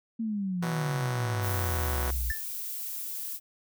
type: exponential sweep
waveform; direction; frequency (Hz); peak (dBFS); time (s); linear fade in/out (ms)
sine; down; 230.7 to 56.5; -28; 0.19-2.32; 10
type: chord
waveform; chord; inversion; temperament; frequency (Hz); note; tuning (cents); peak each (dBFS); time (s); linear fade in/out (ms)
5% pulse; B suspended fourth; none; just; 123.47 / 164.63 / 185.21; B2 / E3 / F#3; 0 / -2 / +2; -25 / -30 / -29; 0.62-2.11; 5
type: noise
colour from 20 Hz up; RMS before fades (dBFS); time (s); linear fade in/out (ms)
violet; -36; 1.41-3.4; 50
type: tone with exponential decay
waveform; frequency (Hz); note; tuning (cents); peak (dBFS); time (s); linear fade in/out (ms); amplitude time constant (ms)
triangle; 1769; A6; +9; -25; 2.3-2.45; 2; 31
effects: none